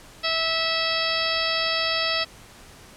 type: harmonic tone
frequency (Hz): 653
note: E5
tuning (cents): -17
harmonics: 1 / 2 / 3 / 4 / 5 / 6 / 7 / 8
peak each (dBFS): -30 / -30 / -30 / -30 / -30 / -30 / -30 / -30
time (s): 0.23-2.25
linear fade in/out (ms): 20
effects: pink hiss -47 dBFS RMS until 2.96 s + low-pass 11000 Hz 12 dB/octave